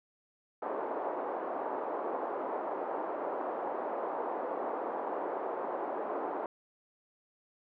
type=band-pass noise; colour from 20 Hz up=white; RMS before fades=-36 dBFS; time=0.62-6.46 s; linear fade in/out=2 ms; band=330 to 930 Hz; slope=24 dB/octave; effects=none